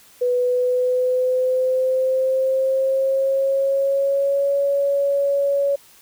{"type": "tone with pitch glide", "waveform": "sine", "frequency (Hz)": [493.9, 560.8], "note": ["B4", "C#5"], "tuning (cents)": [0, 20], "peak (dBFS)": -16, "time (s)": [0.21, 5.76], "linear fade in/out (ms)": 10, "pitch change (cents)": 220, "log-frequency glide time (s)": [0.33, 4.55], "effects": ["white hiss -50 dBFS RMS until 6.01 s"]}